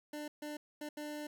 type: tone bursts at uneven times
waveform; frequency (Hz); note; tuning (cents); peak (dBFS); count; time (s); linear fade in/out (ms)
25% pulse; 298.2; D4; +27; -37; 4; 0.13-0.28 / 0.42-0.57 / 0.81-0.89 / 0.97-1.27; 5
effects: none